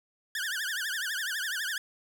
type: tone with vibrato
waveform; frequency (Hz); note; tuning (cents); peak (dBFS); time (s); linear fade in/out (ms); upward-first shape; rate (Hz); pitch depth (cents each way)
sawtooth; 1628; G#6; -35; -27; 0.35-1.78; 2; triangle; 12; 230
effects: none